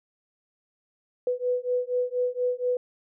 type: beating tone pair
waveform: sine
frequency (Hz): 493.9 / 498.1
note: B4 / B4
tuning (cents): 0 / +15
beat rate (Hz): 4.2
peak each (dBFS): -27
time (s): 1.27-2.77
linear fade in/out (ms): 2
effects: none